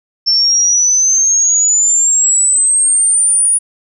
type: exponential sweep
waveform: sine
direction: up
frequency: 5360 to 9720 Hz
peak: -8 dBFS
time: 0.26-3.59 s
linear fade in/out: 20 ms
effects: none